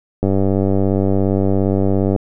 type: click train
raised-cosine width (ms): 2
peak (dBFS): -4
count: 189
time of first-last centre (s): 0.23-2.162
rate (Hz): 97.3
effects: none